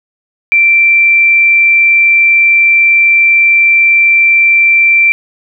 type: tone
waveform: sine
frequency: 2349 Hz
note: D7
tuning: in tune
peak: -4 dBFS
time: 0.52-5.12 s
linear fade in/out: 0 ms
effects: none